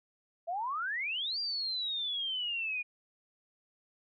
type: exponential two-way sweep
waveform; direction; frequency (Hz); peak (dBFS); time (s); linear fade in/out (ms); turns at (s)
sine; up then down; 651 to 4800 to 2427; -32; 0.47-2.83; 20; 1.39
effects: none